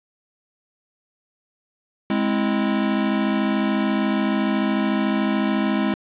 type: chord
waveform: square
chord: Ab augmented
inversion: none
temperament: equal with one note detuned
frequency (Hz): 207.7 / 261.6 / 328.3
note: Ab3 / C4 / E4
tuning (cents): 0 / 0 / -7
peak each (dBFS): -22 / -25 / -26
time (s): 2.1-5.94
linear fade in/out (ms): 2
effects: resampled to 8000 Hz + 7-bit